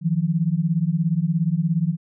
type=beating tone pair; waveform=sine; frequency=157.4 / 174.4 Hz; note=D#3 / F3; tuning=+20 / -2 cents; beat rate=17 Hz; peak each=-21 dBFS; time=0.01-1.97 s; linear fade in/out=50 ms; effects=none